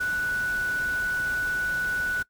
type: tone in noise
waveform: sine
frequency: 1480 Hz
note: F#6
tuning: in tune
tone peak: -24 dBFS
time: 0-2.23 s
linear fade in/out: 10 ms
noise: pink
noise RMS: -40 dBFS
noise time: 0-2.23 s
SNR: +13 dB
effects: noise-tail reverb RT60 0.1 s tail -20 dB re dry